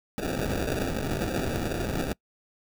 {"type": "noise with sample-and-hold", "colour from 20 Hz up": "violet", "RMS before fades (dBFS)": -29, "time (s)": [0.18, 2.13], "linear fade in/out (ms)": 0, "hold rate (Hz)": 1050, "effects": ["noise-tail reverb RT60 0.1 s tail -24 dB re dry"]}